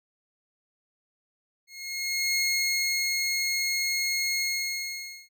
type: tone with ADSR envelope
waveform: 20% pulse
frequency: 2157 Hz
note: C#7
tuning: 48 cents flat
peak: -18 dBFS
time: 1.67-5.29 s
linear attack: 690 ms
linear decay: 770 ms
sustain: -2 dB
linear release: 880 ms
effects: none